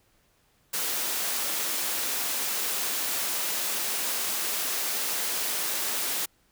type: high-pass noise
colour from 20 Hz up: white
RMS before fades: -29 dBFS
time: 0.73-6.26 s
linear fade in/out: 10 ms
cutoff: 260 Hz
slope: 12 dB/octave
effects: pink hiss -66 dBFS RMS until 6.51 s

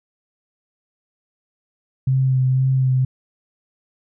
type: tone with vibrato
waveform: sine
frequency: 130.81 Hz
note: C3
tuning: in tune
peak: -14 dBFS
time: 2.07-3.05 s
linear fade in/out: 5 ms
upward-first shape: sine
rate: 2 Hz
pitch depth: 20 cents each way
effects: none

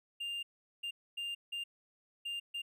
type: tone bursts at uneven times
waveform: triangle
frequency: 2800 Hz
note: F7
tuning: 4 cents sharp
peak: -35 dBFS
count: 6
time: 0.2-0.43 / 0.83-0.91 / 1.17-1.35 / 1.52-1.64 / 2.25-2.4 / 2.54-2.62 s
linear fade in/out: 10 ms
effects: none

